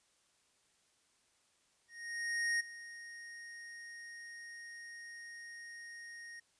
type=tone with ADSR envelope; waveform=square; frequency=1864.7 Hz; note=A#6; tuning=in tune; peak=-31 dBFS; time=1.88-6.4 s; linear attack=720 ms; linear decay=13 ms; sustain=-17 dB; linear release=7 ms; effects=white hiss -73 dBFS RMS until 6.59 s + resampled to 22050 Hz